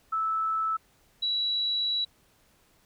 sine tone pair in turn, 1311 / 3916 Hz, E6 / B7, -10 / -15 cents, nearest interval octave + perfect fifth, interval 1895 cents, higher second, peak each -25 dBFS, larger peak neither, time 0.12-0.77 / 1.22-2.05 s, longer second, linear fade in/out 10 ms, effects pink hiss -64 dBFS RMS until 2.85 s

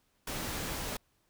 pink noise, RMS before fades -37 dBFS, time 0.27-0.97 s, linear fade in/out 5 ms, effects pink hiss -73 dBFS RMS until 1.29 s

